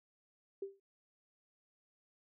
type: tone with exponential decay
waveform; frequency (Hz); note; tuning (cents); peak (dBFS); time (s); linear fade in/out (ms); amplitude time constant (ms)
sine; 393; G4; +4; -35; 0.62-0.8; 5; 38
effects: none